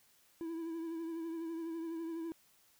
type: tone with vibrato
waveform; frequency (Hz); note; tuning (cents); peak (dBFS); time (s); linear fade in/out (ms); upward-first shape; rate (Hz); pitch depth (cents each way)
triangle; 329.6; E4; 0; -36; 0.41-2.32; 0; triangle; 12; 46
effects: white hiss -68 dBFS RMS until 2.79 s